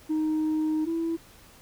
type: tone pair in turn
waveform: sine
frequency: 311.1 / 330.1 Hz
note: D#4 / E4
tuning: 0 / +2 cents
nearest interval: minor second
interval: 102 cents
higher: second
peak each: -21 / -24 dBFS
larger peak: first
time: 0.09-0.86 / 0.86-1.17 s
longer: first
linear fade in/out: 20 ms
effects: tanh soft clip ceiling -22 dBFS + pink hiss -53 dBFS RMS until 1.61 s